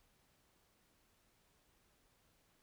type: silence
effects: pink hiss -74 dBFS RMS until 2.62 s